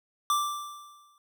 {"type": "tone with exponential decay", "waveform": "square", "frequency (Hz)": 1174.7, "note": "D6", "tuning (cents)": 0, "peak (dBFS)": -22, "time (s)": [0.3, 1.18], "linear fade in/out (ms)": 1, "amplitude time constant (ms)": 190, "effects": []}